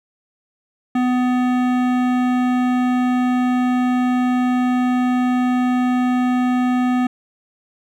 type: tone with hard clipping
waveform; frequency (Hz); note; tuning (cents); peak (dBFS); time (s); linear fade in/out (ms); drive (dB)
sine; 250; B3; +21; -17; 0.95-7.07; 5; 16
effects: none